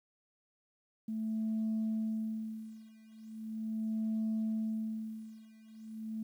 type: tone with tremolo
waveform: sine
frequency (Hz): 220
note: A3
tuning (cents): 0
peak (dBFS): -29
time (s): 1.08-6.23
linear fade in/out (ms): 5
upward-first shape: sine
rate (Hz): 0.39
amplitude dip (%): 95
effects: tanh soft clip ceiling -28 dBFS + 11-bit